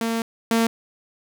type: tone pair in turn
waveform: sawtooth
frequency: 228.1 / 228.1 Hz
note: A#3 / A#3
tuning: -37 / -37 cents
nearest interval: unison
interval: 0 cents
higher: neither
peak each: -18 / -13 dBFS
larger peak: second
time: 0.01-0.22 / 0.51-0.67 s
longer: first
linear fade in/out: 2 ms
effects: none